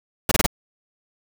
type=noise bursts; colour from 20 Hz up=pink; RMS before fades=-18 dBFS; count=4; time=0.29-0.464 s; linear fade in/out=5 ms; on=24 ms; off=26 ms; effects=none